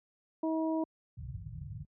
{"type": "harmonic tone", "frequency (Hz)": 320, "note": "D#4", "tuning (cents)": 49, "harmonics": [1, 2, 3], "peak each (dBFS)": [-30, -36, -40], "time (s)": [0.43, 0.84], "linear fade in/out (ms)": 5}
{"type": "low-pass noise", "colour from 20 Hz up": "white", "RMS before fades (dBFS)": -41, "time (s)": [1.17, 1.85], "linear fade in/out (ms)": 10, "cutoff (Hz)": 160, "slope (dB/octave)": 96}
{"effects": ["high-pass 60 Hz 12 dB/octave"]}